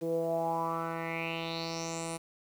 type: tone with low-pass filter sweep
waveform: 10% pulse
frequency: 165.1 Hz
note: E3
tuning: 3 cents sharp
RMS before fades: -34 dBFS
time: 0.01-2.18 s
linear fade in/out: 20 ms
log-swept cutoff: 410 to 10000 Hz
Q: 5.5
effects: 9-bit